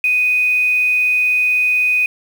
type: tone with quantisation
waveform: sine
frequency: 2492 Hz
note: D#7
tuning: 2 cents sharp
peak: -12 dBFS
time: 0.04-2.06 s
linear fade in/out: 2 ms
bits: 6
effects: none